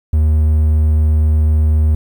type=tone; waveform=triangle; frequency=77 Hz; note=D#2; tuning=17 cents flat; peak=-7 dBFS; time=0.13-1.95 s; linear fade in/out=5 ms; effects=8-bit